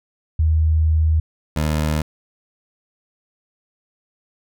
sine / 20% pulse tone pair in turn, 79 / 76.8 Hz, D#2 / D#2, +27 / -22 cents, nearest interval unison, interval 49 cents, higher first, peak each -13 dBFS, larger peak neither, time 0.39-1.2 / 1.56-2.02 s, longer first, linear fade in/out 5 ms, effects none

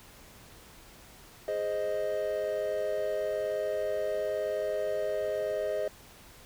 triangle chord, Ab major, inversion none, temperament equal, 415.3 / 523.3 / 622.3 Hz, Ab4 / C5 / Eb5, 0 / 0 / 0 cents, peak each -33 / -33 / -29 dBFS, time 1.48-5.88 s, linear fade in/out 2 ms, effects pink hiss -53 dBFS RMS until 6.45 s

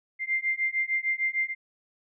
sine beating tone pair, 2093 / 2099.6 Hz, C7 / C7, 0 / +5 cents, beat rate 6.6 Hz, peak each -28 dBFS, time 0.19-1.55 s, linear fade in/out 50 ms, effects none

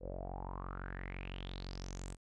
sawtooth tone with low-pass filter sweep, 45.89 Hz, F#1, 14 cents flat, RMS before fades -44 dBFS, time 0-2.17 s, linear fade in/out 50 ms, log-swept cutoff 500 to 8700 Hz, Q 7.1, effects none

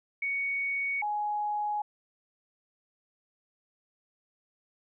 sine tone pair in turn, 2231 / 835.7 Hz, C#7 / G#5, +11 / +11 cents, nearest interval octave + perfect fourth, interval 1700 cents, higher first, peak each -28 dBFS, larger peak neither, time 0.22-1.02 / 1.02-1.82 s, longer neither, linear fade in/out 5 ms, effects none

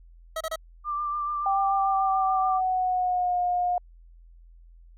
25% pulse tone bursts, 642 Hz, E5, 46 cents flat, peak -24 dBFS, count 3, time 0.36-0.559 s, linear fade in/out 5 ms, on 47 ms, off 29 ms
sine tone with vibrato, 1184 Hz, D6, 14 cents sharp, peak -26 dBFS, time 0.84-2.61 s, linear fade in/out 50 ms, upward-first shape sine, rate 6.9 Hz, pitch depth 24 cents each way
sine tone with pitch glide, 784 to 714.8 Hz, G5 to F5, 0 to +40 cents, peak -22 dBFS, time 1.46-3.78 s, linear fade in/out 2 ms, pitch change -160 cents, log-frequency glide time 1.74-3.39 s
effects added 42 Hz sine -48 dBFS peak until 4.97 s + AAC 48 kbps

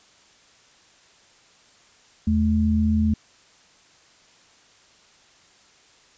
sine tone pair together, 81 / 216.2 Hz, E2 / A3, -30 / -30 cents, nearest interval octave + perfect fourth, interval 1700 cents, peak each -21 / -19 dBFS, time 2.27-3.14 s, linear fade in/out 5 ms, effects white hiss -55 dBFS RMS until 6.17 s + resampled to 16000 Hz

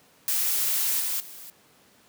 blue noise with level steps, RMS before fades -25 / -28 / -43 dBFS, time 0.28-1.5 s, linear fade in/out 0 ms, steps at 1 / 1.2 s, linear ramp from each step 2 ms, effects pink hiss -58 dBFS RMS until 2.08 s + high-pass 150 Hz 12 dB/octave

